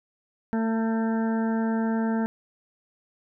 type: harmonic tone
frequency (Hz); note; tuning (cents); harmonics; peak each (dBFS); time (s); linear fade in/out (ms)
224.3; A3; +34; 1 / 2 / 3 / 4 / 6 / 7 / 8; -23 / -33 / -36 / -35 / -43 / -40 / -46; 0.53-2.26; 0
effects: none